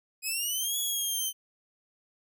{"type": "linear two-way sweep", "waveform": "10% pulse", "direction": "up then down", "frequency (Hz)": [2500, 3389, 3072], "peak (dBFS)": -21, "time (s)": [0.22, 1.33], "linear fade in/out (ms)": 50, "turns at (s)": 0.78, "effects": []}